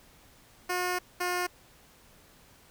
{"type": "tone pair in turn", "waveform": "10% pulse", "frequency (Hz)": [360, 357.7], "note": ["F#4", "F4"], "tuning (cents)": [-47, 41], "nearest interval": "unison", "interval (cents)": 12, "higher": "first", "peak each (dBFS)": -20, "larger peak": "neither", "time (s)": [[0.69, 0.99], [1.2, 1.47]], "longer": "first", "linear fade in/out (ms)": 10, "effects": ["pink hiss -58 dBFS RMS until 2.7 s"]}